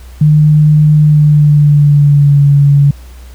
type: tone with pitch glide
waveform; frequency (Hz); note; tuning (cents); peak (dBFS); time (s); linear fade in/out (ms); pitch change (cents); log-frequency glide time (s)
sine; 151.5 to 142.17; D#3 to C#3; -46 to +44; -3; 0.21-2.91; 5; -110; 0.97-2.43
effects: added 62 Hz sine -29 dBFS peak until 3.34 s + pink hiss -42 dBFS RMS until 3.34 s